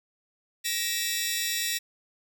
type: tone cluster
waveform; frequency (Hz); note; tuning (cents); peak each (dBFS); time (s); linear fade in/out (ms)
15% pulse; 1890 / 2330 / 2653 / 3449 / 3955; A#6 / D7 / E7 / A7 / B7; +23 / -14 / +10 / -35 / +2; -25 / -31 / -27 / -28 / -26; 0.64-1.79; 20
effects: none